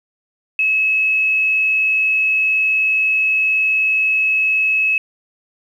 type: tone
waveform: sine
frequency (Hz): 2581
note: E7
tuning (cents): -37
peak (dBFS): -13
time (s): 0.59-4.98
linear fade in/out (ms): 2
effects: 8-bit